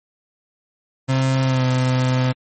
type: tone with pitch glide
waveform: 35% pulse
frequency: 132.3 to 128.02 Hz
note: C3 to C3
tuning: +20 to -37 cents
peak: -14 dBFS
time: 1.08-2.33 s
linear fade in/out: 20 ms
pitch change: -57 cents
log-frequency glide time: 1.43-1.65 s
effects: MP3 32 kbps